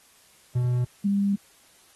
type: tone pair in turn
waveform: triangle / sine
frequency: 123.47 / 199.99 Hz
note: B2 / G3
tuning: 0 / +35 cents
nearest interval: minor sixth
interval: 835 cents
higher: second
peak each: -19 / -20 dBFS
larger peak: first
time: 0.55-0.85 / 1.04-1.36 s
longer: second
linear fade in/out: 10 ms
effects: white hiss -57 dBFS RMS until 1.95 s + AAC 32 kbps